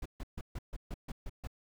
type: noise bursts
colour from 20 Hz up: brown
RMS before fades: -39 dBFS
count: 9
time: 0.02-1.473 s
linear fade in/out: 5 ms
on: 37 ms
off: 140 ms
effects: none